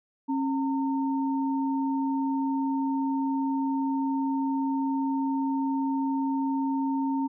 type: tone pair together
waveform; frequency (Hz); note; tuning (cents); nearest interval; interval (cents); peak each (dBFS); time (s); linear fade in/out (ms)
sine; 271.3 / 912.5; C#4 / A#5; -37 / -37; octave + major sixth; 2100; -25 / -32; 0.28-7.28; 20
effects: none